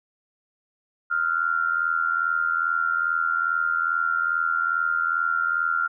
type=tone with amplitude modulation; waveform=sine; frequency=1392 Hz; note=F6; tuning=6 cents flat; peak=-17 dBFS; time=1.1-5.88 s; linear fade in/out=20 ms; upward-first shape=sine; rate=82.4 Hz; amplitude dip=80%; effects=none